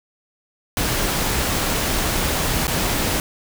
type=noise with dropouts; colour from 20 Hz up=pink; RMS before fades=-21 dBFS; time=0.77-3.2 s; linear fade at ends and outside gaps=1 ms; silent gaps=2.67-2.679 s; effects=none